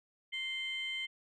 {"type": "tone pair together", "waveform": "sine", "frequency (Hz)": [2093, 3107], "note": ["C7", "G7"], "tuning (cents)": [0, -16], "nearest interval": "perfect fifth", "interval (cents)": 684, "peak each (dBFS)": [-37, -37], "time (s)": [0.32, 1.07], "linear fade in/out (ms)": 20, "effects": ["tanh soft clip ceiling -30 dBFS"]}